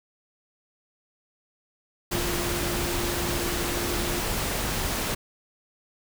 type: tone in noise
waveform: sine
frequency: 349.2 Hz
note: F4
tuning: in tune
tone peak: -32 dBFS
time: 2.11-4.2 s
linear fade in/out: 10 ms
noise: pink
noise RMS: -28 dBFS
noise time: 2.11-5.15 s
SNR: -7 dB
effects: none